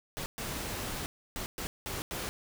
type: noise bursts at uneven times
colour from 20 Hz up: pink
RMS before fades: -37 dBFS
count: 6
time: 0.17-0.26 / 0.38-1.06 / 1.36-1.46 / 1.58-1.67 / 1.86-2.02 / 2.11-2.29 s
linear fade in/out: 0 ms
effects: none